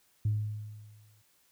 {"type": "tone with exponential decay", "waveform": "sine", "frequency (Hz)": 106.1, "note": "G#2", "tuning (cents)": 38, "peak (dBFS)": -23, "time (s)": [0.25, 1.22], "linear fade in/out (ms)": 5, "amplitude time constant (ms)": 210, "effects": ["tanh soft clip ceiling -21 dBFS", "white hiss -68 dBFS RMS until 1.51 s"]}